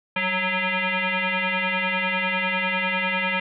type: tone with frequency modulation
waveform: sine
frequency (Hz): 190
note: F#3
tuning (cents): +46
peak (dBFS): -21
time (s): 0.16-3.4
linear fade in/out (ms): 5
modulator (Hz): 370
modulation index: 7.3
effects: none